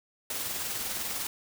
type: noise with tremolo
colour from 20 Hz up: white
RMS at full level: -32 dBFS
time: 0.3-1.27 s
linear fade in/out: 2 ms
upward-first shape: triangle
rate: 20 Hz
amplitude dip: 40%
effects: none